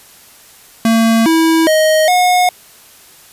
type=tone with pitch steps; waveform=square; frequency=226.5 / 325.2 / 626 / 724 Hz; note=A#3 / E4 / D#5 / F#5; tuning=-50 / -23 / +10 / -38 cents; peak=-9 dBFS; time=0.85-2.49 s; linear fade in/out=2 ms; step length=410 ms; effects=white hiss -42 dBFS RMS until 3.32 s + resampled to 32000 Hz